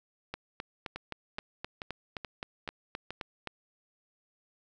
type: two click trains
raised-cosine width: 0.3 ms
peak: -20 / -22 dBFS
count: 13 / 6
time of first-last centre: 0.34-3.473 / 0.96-3.106 s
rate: 3.83 / 2.33 Hz
effects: none